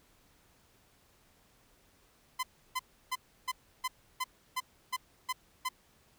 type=tone bursts; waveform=sawtooth; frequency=1022 Hz; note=C6; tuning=41 cents flat; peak=-27 dBFS; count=10; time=2.39-5.69 s; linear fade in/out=10 ms; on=42 ms; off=320 ms; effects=pink hiss -66 dBFS RMS until 6.18 s